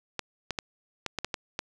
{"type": "clicks", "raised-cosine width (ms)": 0.2, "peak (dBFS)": -13, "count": 8, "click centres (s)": [0.193, 0.507, 0.588, 1.063, 1.187, 1.246, 1.342, 1.591], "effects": []}